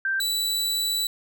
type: tone pair in turn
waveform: sine / sawtooth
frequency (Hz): 1568 / 3951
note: G6 / B7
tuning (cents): 0 / 0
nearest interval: octave + major third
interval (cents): 1600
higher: second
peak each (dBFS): -22 / -20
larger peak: second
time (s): 0.05-0.2 / 0.2-1.07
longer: second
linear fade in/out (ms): 2
effects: none